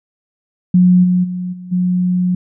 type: tone with level steps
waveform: sine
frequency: 180.6 Hz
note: F#3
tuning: 42 cents flat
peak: -6 / -10 / -19 / -28 / -12 dBFS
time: 0.74-2.35 s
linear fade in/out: 5 ms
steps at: 1.03 / 1.23 / 1.52 / 1.71 s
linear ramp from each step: 20 ms
effects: none